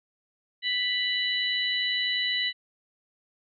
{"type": "harmonic tone", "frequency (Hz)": 989, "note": "B5", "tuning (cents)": 2, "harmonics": [2, 3, 4], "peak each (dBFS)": [-29, -29, -29], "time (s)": [0.62, 2.53], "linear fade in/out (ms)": 50, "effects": []}